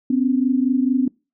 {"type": "tone pair together", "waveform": "sine", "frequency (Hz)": [252.7, 277.2], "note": ["B3", "C#4"], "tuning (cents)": [40, 0], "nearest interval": "major second", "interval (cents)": 160, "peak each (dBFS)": [-17, -20], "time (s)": [0.1, 1.08], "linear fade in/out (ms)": 5, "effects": ["noise-tail reverb RT60 0.3 s tail -25 dB re dry"]}